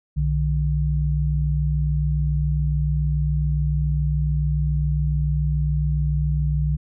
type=tone pair together; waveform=sine; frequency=62.5 / 149.6 Hz; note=B1 / D3; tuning=+21 / +32 cents; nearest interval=octave + minor third; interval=1511 cents; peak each=-21 dBFS; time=0.16-6.77 s; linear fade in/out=20 ms; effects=none